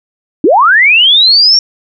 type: linear sweep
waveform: sine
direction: up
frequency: 261.6 to 5588 Hz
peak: -3 dBFS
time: 0.44-1.59 s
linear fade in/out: 2 ms
effects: none